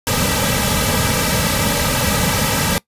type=noise with comb filter; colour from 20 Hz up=pink; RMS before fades=-17 dBFS; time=0.07-2.78 s; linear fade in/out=0 ms; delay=2.8 ms; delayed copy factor=-1; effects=noise-tail reverb RT60 0.1 s tail -21 dB re dry + resampled to 32000 Hz